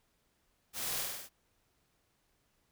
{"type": "noise with echo", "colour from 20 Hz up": "white", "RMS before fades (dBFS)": -39, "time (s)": [0.73, 1.05], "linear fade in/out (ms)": 50, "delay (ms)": 49, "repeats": 5, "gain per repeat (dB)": -2, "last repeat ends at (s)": 1.295, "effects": ["pink hiss -75 dBFS RMS until 2.71 s"]}